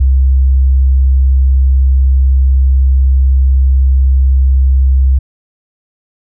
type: tone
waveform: sine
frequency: 66 Hz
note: C2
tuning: 16 cents sharp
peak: -5 dBFS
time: 0-5.19 s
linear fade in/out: 10 ms
effects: none